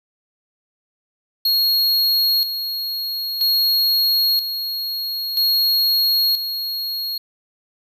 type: tone with tremolo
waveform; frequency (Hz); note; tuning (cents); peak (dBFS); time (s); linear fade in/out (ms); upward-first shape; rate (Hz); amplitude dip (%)
square; 4296; C8; +45; -15; 1.45-7.18; 5; square; 0.51; 60
effects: none